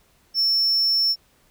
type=tone; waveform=triangle; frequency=5400 Hz; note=E8; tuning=41 cents sharp; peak=-16 dBFS; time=0.34-1.16 s; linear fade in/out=50 ms; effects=pink hiss -60 dBFS RMS until 1.5 s